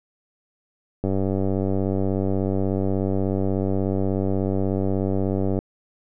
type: click train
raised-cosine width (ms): 2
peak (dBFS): -11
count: 440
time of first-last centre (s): 1.04-5.589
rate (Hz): 96.5
effects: none